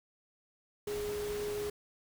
sine tone in noise, 415.3 Hz, G#4, in tune, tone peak -34 dBFS, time 0.87-1.7 s, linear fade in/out 5 ms, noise pink, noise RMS -44 dBFS, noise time 0.87-1.7 s, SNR +7 dB, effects none

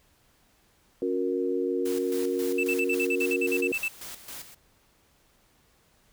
sine chord, F# major, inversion second, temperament equal with one note detuned, 277.2 / 363.2 / 466.2 Hz, C#4 / F#4 / A#4, 0 / -32 / 0 cents, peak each -31 / -28 / -29 dBFS, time 1.02-3.72 s, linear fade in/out 2 ms
white noise with tremolo, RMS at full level -40 dBFS, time 1.85-4.55 s, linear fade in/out 10 ms, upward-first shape square, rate 3.7 Hz, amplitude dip 65%
triangle tone bursts, 2647 Hz, E7, 7 cents sharp, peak -24 dBFS, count 13, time 2.58-3.883 s, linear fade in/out 5 ms, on 55 ms, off 49 ms
effects pink hiss -64 dBFS RMS until 6.12 s

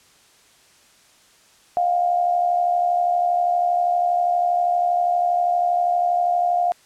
sine tone with amplitude modulation, 706 Hz, F5, 19 cents sharp, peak -14 dBFS, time 1.77-6.72 s, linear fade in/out 0 ms, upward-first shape sine, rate 72.5 Hz, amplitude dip 55%, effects white hiss -54 dBFS RMS until 6.85 s + low-pass 9000 Hz 12 dB/octave

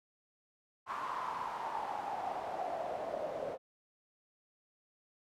pink noise with band-pass filter sweep, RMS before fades -39 dBFS, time 0.86-3.58 s, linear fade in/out 50 ms, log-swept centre 1100 to 560 Hz, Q 6.9, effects none

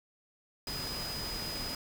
sine tone in noise, 4978 Hz, D#8, in tune, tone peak -38 dBFS, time 0.67-1.75 s, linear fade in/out 2 ms, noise pink, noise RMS -40 dBFS, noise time 0.67-1.75 s, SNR -1 dB, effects none

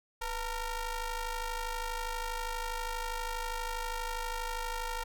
sawtooth ring-modulated tone, 466.2 Hz, A#4, in tune, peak -27 dBFS, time 0.21-5.04 s, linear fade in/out 10 ms, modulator 440 Hz, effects none

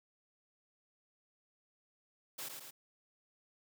white noise with echo, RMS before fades -43 dBFS, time 2.38-2.49 s, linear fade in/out 10 ms, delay 110 ms, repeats 2, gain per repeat -4 dB, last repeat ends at 2.71 s, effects high-pass 150 Hz 12 dB/octave

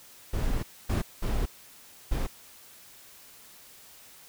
brown noise bursts at uneven times, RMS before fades -27 dBFS, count 4, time 0.33-0.63 / 0.89-1.02 / 1.22-1.46 / 2.11-2.27 s, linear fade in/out 10 ms, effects white hiss -52 dBFS RMS until 4.28 s

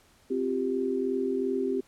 sine chord, C suspended fourth, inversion none, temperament equal, 261.6 / 349.2 / 392 Hz, C4 / F4 / G4, 0 / 0 / 0 cents, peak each -30 / -34 / -28 dBFS, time 0.3-1.81 s, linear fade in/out 10 ms, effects pink hiss -61 dBFS RMS until 1.87 s + low-pass 12000 Hz 12 dB/octave

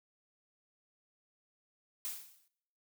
blue noise with exponential decay, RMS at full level -36 dBFS, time 2.05-2.48 s, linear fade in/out 0 ms, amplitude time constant 93 ms, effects noise-tail reverb RT60 0.8 s tail -23 dB re dry

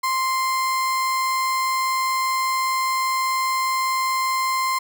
35% pulse tone, 1046.5 Hz, C6, in tune, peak -18 dBFS, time 0.03-4.79 s, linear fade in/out 10 ms, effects none

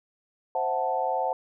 sine chord, F# half-diminished seventh, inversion second, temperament equal, 523.3 / 659.3 / 740 / 880 Hz, C5 / E5 / F#5 / A5, 0 / 0 / 0 / 0 cents, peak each -30 / -33 / -28 / -29 dBFS, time 0.55-1.33 s, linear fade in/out 2 ms, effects none

